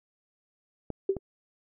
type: clicks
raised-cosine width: 2 ms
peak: -20 dBFS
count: 2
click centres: 0.903 / 1.167 s
type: tone with exponential decay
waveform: sine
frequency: 388.7 Hz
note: G4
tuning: 15 cents flat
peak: -18 dBFS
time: 1.09-1.19 s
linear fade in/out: 5 ms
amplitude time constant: 21 ms
effects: none